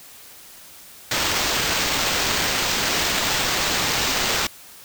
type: noise with sample-and-hold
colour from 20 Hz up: blue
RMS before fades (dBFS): -22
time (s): 1.11-4.47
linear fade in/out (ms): 5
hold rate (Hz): 11025
effects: white hiss -44 dBFS RMS until 4.84 s